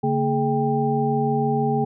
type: tone cluster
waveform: sine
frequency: 142.2 / 228.5 / 420.8 / 791 Hz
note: C#3 / A#3 / G#4 / G5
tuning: +45 / -34 / +23 / +15 cents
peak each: -24 dBFS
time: 0.03-1.85 s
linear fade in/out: 10 ms
effects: none